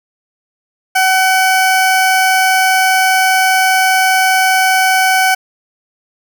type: tone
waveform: 20% pulse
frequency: 755 Hz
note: F#5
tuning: 35 cents sharp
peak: -4 dBFS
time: 0.95-5.35 s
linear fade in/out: 10 ms
effects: none